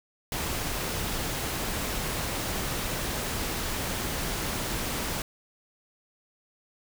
pink noise, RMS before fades -31 dBFS, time 0.32-5.22 s, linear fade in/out 2 ms, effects none

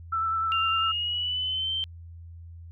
sine tone with vibrato, 1326 Hz, E6, 10 cents sharp, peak -24 dBFS, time 0.12-0.92 s, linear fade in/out 10 ms, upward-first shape sine, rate 10 Hz, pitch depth 18 cents each way
sine tone with pitch glide, 2794 to 3118 Hz, F7 to G7, 0 to -10 cents, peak -26 dBFS, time 0.52-1.84 s, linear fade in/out 0 ms, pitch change +190 cents, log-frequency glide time 0.75-1.73 s
effects added 84 Hz sine -41 dBFS peak until 2.71 s

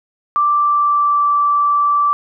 sine tone with pitch glide, 1174.7 to 1163.9 Hz, D6 to D6, 0 to -16 cents, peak -11 dBFS, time 0.36-2.13 s, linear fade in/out 0 ms, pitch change -16 cents, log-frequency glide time 0.51-1.3 s, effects none

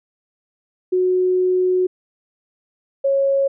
sine tone pair in turn, 367.1 / 549.2 Hz, F#4 / C#5, -14 / -16 cents, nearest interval perfect fifth, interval 698 cents, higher second, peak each -14 dBFS, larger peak neither, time 0.92-1.87 / 3.04-3.48 s, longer first, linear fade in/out 10 ms, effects none

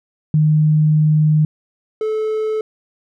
sine / triangle tone pair in turn, 153.5 / 434.2 Hz, D#3 / A4, -23 / -23 cents, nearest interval octave + tritone, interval 1800 cents, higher second, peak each -10 / -15 dBFS, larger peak first, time 0.34-1.45 / 2.01-2.61 s, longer first, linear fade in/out 2 ms, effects none

